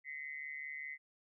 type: tone with amplitude modulation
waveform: sine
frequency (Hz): 2039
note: C7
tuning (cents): -45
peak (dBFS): -38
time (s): 0.04-0.98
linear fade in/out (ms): 50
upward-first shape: sine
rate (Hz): 145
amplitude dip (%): 85
effects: none